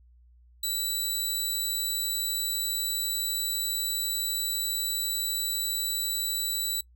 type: tone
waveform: 15% pulse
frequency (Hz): 3951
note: B7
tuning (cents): 0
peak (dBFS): -20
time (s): 0.63-6.81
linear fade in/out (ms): 5
effects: noise-tail reverb RT60 0.1 s tail -24 dB re dry + added 60 Hz sine -54 dBFS peak until 6.95 s